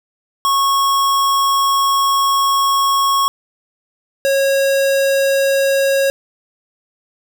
square tone pair in turn, 1100 / 547.3 Hz, C#6 / C#5, -14 / -22 cents, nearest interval octave, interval 1208 cents, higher first, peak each -13 dBFS, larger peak neither, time 0.45-3.28 / 4.25-6.1 s, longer first, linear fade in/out 0 ms, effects none

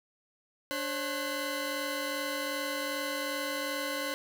25% pulse tone cluster, 290.3 / 538 / 1494 / 2046 Hz, D4 / C5 / F#6 / C7, -20 / +48 / +16 / -39 cents, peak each -35 / -32 / -36 / -35 dBFS, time 0.71-4.14 s, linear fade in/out 0 ms, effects 9-bit

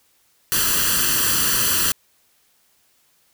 white noise with comb filter, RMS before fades -19 dBFS, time 0.52-1.92 s, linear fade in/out 0 ms, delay 0.67 ms, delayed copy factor +0.8, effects white hiss -61 dBFS RMS until 3.33 s

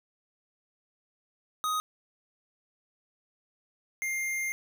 square tone pair in turn, 1252 / 2110 Hz, D#6 / C7, +10 / +14 cents, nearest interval major sixth, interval 904 cents, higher second, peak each -28 / -30 dBFS, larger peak first, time 1.64-1.8 / 4.02-4.52 s, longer second, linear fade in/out 0 ms, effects none

